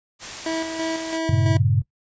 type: noise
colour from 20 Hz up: white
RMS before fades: -33 dBFS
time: 0.19-1.2 s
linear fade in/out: 50 ms
type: tone with tremolo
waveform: 25% pulse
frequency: 324.7 Hz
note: E4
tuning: 26 cents flat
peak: -19 dBFS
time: 0.46-1.57 s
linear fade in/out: 2 ms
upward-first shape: square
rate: 3 Hz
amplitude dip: 45%
type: chord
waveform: sine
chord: G diminished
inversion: none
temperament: equal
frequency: 98 / 116.54 / 138.59 Hz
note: G2 / Bb2 / Db3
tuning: 0 / 0 / 0 cents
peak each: -20 / -21 / -21 dBFS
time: 1.29-1.82 s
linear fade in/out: 5 ms
effects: noise-tail reverb RT60 0.1 s tail -17 dB re dry + resampled to 16000 Hz